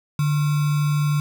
sine tone with sample-and-hold, 147.8 Hz, D3, 11 cents sharp, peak -17 dBFS, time 0.19-1.2 s, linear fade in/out 2 ms, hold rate 1225 Hz, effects none

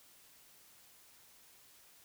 silence, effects white hiss -62 dBFS RMS until 2.04 s

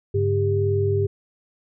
sine tone cluster, 100 / 141.8 / 397.8 Hz, G2 / C#3 / G4, +35 / +40 / +25 cents, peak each -21 / -29 / -21 dBFS, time 0.14-1.07 s, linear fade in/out 10 ms, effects none

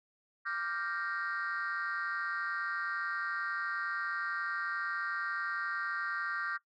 sine chord, G minor seventh, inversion second, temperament equal, 1174.7 / 1396.9 / 1568 / 1864.7 Hz, D6 / F6 / G6 / Bb6, 0 / 0 / 0 / 0 cents, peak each -38 / -37 / -36 / -40 dBFS, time 0.45-6.58 s, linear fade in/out 20 ms, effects noise-tail reverb RT60 0.1 s tail -18 dB re dry + tanh soft clip ceiling -28 dBFS

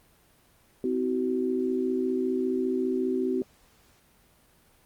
sine tone cluster, 257 / 322.1 / 376.8 Hz, C4 / E4 / F#4, -31 / -40 / +32 cents, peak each -28 / -34 / -27 dBFS, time 0.84-3.42 s, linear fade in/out 2 ms, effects pink hiss -61 dBFS RMS until 4.85 s + Opus 32 kbps

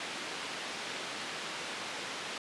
white band-pass noise, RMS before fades -40 dBFS, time 0-2.38 s, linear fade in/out 2 ms, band 190 to 3500 Hz, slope 12 dB/octave, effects resampled to 24000 Hz

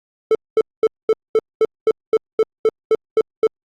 triangle tone bursts, 440 Hz, A4, in tune, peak -8 dBFS, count 13, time 0.31-3.47 s, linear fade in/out 2 ms, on 40 ms, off 220 ms, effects Opus 32 kbps

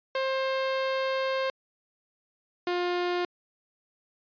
sawtooth tone pair in turn, 530 / 354.4 Hz, C5 / F4, +22 / +25 cents, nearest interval perfect fifth, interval 697 cents, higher first, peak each -22 dBFS, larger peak neither, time 0.15-1.5 / 2.67-3.25 s, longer first, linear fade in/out 2 ms, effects resampled to 11025 Hz

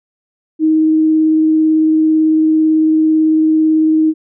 sine tone with vibrato, 314.4 Hz, D#4, 18 cents sharp, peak -8 dBFS, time 0.59-4.14 s, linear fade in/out 50 ms, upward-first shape sine, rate 18 Hz, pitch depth 9 cents each way, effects none

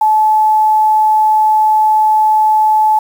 sine tone with quantisation, 863 Hz, A5, 34 cents flat, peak -7 dBFS, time 0.01-2.99 s, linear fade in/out 5 ms, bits 6, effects none

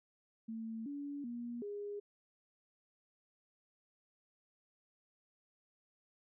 sine tone with pitch steps, 224.3 / 285.4 / 238.4 / 409.6 Hz, A3 / D4 / A#3 / G#4, +34 / -49 / +39 / -24 cents, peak -40 dBFS, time 0.48-2 s, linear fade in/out 10 ms, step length 380 ms, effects none

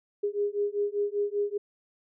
sine beating tone pair, 407 / 412.1 Hz, G#4 / G#4, -35 / -13 cents, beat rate 5.1 Hz, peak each -29 dBFS, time 0.23-1.58 s, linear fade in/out 10 ms, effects none

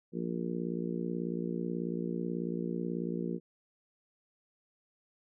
harmonic tone, 58.27 Hz, A#1, in tune, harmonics 3 / 4 / 5 / 6 / 7 / 8, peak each -36 / -38 / -43 / -39 / -43 / -43 dBFS, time 0.12-3.4 s, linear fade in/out 50 ms, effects none

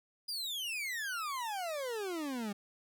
40% pulse exponential sweep, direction down, 4969 to 196 Hz, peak -35 dBFS, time 0.28-2.53 s, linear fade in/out 10 ms, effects none

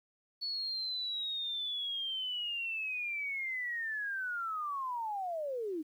sine linear sweep, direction down, 4435 to 293.7 Hz, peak -34 dBFS, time 0.41-5.83 s, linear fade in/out 20 ms, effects 11-bit

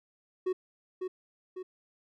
triangle tone with echo, 370 Hz, F#4, in tune, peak -25 dBFS, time 0.46-0.53 s, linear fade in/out 10 ms, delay 550 ms, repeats 2, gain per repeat -5 dB, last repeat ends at 1.63 s, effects none

